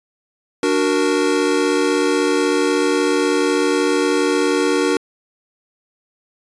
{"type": "chord", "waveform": "square", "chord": "D augmented", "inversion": "none", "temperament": "equal", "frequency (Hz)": [293.7, 370, 466.2], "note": ["D4", "F#4", "A#4"], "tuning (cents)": [0, 0, 0], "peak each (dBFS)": -20, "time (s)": [0.63, 4.97], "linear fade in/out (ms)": 2, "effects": ["resampled to 22050 Hz"]}